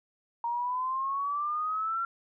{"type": "exponential sweep", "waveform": "sine", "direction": "up", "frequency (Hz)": [932.3, 1370], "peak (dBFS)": -28, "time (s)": [0.44, 2.05], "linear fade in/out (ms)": 2, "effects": []}